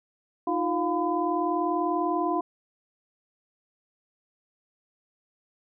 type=tone cluster; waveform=sine; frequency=312.2 / 352.3 / 703 / 1009 Hz; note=D#4 / F4 / F5 / B5; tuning=+6 / +15 / +11 / +37 cents; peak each=-29 dBFS; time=0.47-2.41 s; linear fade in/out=5 ms; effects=none